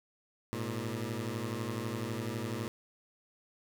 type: beating tone pair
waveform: 15% pulse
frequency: 107.2 / 119.2 Hz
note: A2 / A#2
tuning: -45 / +39 cents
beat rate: 12 Hz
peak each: -31 dBFS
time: 0.53-2.68 s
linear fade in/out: 0 ms
effects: none